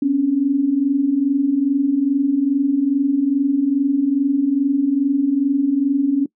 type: tone pair together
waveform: sine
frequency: 259.4 / 281.8 Hz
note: C4 / C#4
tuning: -15 / +29 cents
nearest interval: minor second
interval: 144 cents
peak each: -21 / -15 dBFS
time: 0.02-6.26 s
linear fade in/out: 5 ms
effects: noise-tail reverb RT60 0.1 s tail -23 dB re dry